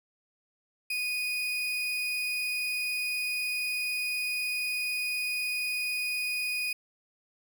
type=tone; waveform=35% pulse; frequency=2479 Hz; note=D#7; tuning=7 cents flat; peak=-27 dBFS; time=0.9-6.73 s; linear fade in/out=5 ms; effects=none